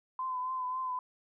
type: tone with vibrato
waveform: sine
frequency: 1021 Hz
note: C6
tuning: 43 cents flat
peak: -32 dBFS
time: 0.19-0.99 s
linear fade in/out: 2 ms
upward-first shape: triangle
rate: 3.7 Hz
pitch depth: 39 cents each way
effects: none